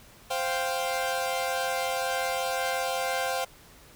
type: chord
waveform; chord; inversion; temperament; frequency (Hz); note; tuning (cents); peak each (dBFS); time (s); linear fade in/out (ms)
sawtooth; C suspended fourth; none; equal; 523.3 / 698.5 / 784; C5 / F5 / G5; 0 / 0 / 0; -27 / -28 / -28; 0.3-3.45; 10
effects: pink hiss -53 dBFS RMS until 3.95 s